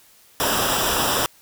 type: noise with comb filter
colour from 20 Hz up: pink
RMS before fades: -21 dBFS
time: 0.4-1.26 s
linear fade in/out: 0 ms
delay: 0.46 ms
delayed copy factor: -0.75
effects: white hiss -53 dBFS RMS until 1.41 s